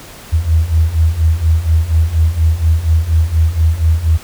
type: beating tone pair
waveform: sine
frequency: 78.2 / 82.4 Hz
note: D#2 / E2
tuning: +9 / 0 cents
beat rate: 4.2 Hz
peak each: -14 / -11 dBFS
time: 0.32-4.18 s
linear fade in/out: 20 ms
effects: pink hiss -35 dBFS RMS until 4.23 s